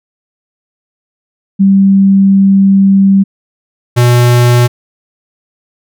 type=tone pair in turn; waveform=sine / square; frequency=195.2 / 121.63 Hz; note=G3 / B2; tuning=-7 / -26 cents; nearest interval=minor sixth; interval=819 cents; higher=first; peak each=-3 / -5 dBFS; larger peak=first; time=1.59-3.24 / 3.96-4.68 s; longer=first; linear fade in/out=20 ms; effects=none